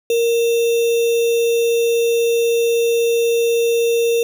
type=tone with sample-and-hold; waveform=sine; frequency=466.2 Hz; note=A#4; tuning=in tune; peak=-13 dBFS; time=0.1-4.23 s; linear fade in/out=2 ms; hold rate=3150 Hz; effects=none